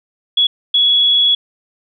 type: tone bursts at uneven times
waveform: sine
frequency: 3368 Hz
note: G#7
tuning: 24 cents sharp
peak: -9 dBFS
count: 2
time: 0.37-0.47 / 0.74-1.35 s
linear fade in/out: 5 ms
effects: none